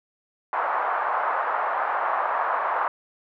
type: band-pass noise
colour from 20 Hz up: pink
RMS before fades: -25 dBFS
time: 0.53-2.88 s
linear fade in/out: 2 ms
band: 760 to 1300 Hz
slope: 24 dB/octave
effects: none